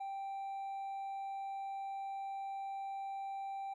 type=tone with hard clipping; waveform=sine; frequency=784 Hz; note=G5; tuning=in tune; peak=-40 dBFS; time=0-3.74 s; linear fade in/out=10 ms; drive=2 dB; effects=none